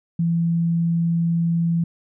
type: tone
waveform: sine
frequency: 168 Hz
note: E3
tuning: 33 cents sharp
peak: -17 dBFS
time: 0.19-1.84 s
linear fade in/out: 5 ms
effects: none